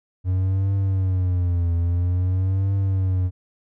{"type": "tone with vibrato", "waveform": "triangle", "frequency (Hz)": 91.3, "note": "F#2", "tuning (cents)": -23, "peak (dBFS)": -16, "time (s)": [0.24, 3.31], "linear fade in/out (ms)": 50, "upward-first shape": "triangle", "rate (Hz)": 0.5, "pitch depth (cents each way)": 130, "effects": []}